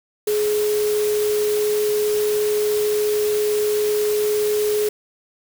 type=tone in noise; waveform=sine; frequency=421.3 Hz; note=G#4; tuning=25 cents sharp; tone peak=-17 dBFS; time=0.27-4.89 s; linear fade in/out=5 ms; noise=white; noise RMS=-30 dBFS; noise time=0.27-4.89 s; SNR=+10 dB; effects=none